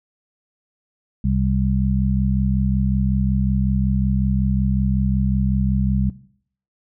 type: harmonic tone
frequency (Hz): 65.41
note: C2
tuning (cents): 0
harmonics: 1 / 2 / 3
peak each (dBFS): -21 / -21 / -21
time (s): 1.24-6.1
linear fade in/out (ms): 5
effects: noise-tail reverb RT60 0.6 s tail -17 dB re dry